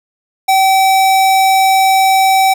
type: tone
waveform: square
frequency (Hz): 768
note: G5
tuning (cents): -36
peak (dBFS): -8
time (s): 0.48-2.54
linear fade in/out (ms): 10
effects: 8-bit